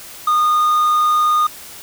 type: tone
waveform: triangle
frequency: 1226 Hz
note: D#6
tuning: 26 cents flat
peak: -10 dBFS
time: 0.27-1.47 s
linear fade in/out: 5 ms
effects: white hiss -36 dBFS RMS until 1.82 s